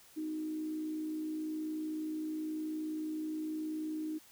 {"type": "tone with frequency modulation", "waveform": "sine", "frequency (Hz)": 311.1, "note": "D#4", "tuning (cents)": 0, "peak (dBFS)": -35, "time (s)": [0.16, 4.19], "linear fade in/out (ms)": 20, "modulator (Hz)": 59, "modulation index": 0.29, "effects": ["white hiss -60 dBFS RMS until 4.31 s"]}